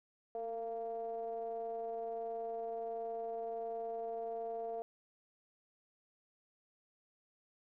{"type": "ring-modulated tone", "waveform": "triangle", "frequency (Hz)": 116.54, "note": "A#2", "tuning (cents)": 0, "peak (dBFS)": -33, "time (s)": [0.35, 4.82], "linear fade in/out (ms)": 0, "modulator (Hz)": 572, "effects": []}